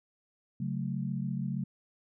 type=chord; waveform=sine; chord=F# minor; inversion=second; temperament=equal; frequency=138.59 / 185 / 220 Hz; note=C#3 / F#3 / A3; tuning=0 / 0 / 0 cents; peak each=-34 / -35 / -37 dBFS; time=0.6-1.64 s; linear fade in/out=5 ms; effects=none